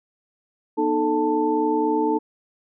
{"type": "tone cluster", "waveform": "sine", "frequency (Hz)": [244, 307.7, 439.2, 885], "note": ["B3", "D#4", "A4", "A5"], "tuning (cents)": [-21, -19, -3, 10], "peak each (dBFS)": [-29, -22, -23, -24], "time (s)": [0.77, 2.19], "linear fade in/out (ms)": 20, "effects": []}